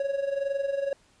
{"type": "tone with amplitude modulation", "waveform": "triangle", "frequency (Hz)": 554.4, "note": "C#5", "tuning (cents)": 0, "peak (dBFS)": -21, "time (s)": [0, 0.93], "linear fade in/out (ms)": 2, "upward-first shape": "sine", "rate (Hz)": 21.9, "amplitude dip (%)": 70, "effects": ["pink hiss -62 dBFS RMS until 1.2 s", "resampled to 22050 Hz"]}